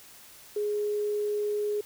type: tone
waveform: sine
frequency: 416.9 Hz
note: G#4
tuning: 7 cents sharp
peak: -26 dBFS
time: 0.56-1.81 s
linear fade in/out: 5 ms
effects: white hiss -51 dBFS RMS until 1.85 s